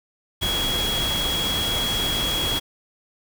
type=tone in noise; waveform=sine; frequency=3322 Hz; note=G#7; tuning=in tune; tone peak=-23 dBFS; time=0.41-2.6 s; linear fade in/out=20 ms; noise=pink; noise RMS=-27 dBFS; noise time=0.41-2.6 s; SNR=+1 dB; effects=none